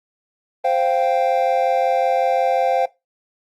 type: chord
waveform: triangle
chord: C suspended fourth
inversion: none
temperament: equal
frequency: 523.3 / 698.5 / 784 Hz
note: C5 / F5 / G5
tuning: 0 / 0 / 0 cents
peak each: -18 dBFS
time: 0.64-2.86 s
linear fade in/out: 10 ms
effects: noise-tail reverb RT60 0.2 s tail -18 dB re dry + Opus 32 kbps